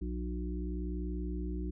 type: harmonic tone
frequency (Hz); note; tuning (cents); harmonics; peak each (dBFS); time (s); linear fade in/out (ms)
60.5; B1; -35; 1 / 3 / 5 / 6; -35 / -41 / -42 / -45; 0.01-1.71; 10
effects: none